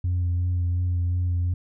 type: tone with vibrato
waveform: sine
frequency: 88.5 Hz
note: F2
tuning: 23 cents sharp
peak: -19 dBFS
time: 0.04-1.54 s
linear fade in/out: 5 ms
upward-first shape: sine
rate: 2.8 Hz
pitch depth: 22 cents each way
effects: tanh soft clip ceiling -19 dBFS